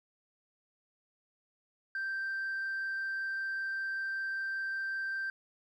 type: tone with frequency modulation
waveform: sine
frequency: 1568 Hz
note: G6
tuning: in tune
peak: -31 dBFS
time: 1.95-5.3 s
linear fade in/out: 2 ms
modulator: 25.2 Hz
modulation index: 0.24
effects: tanh soft clip ceiling -31 dBFS + 12-bit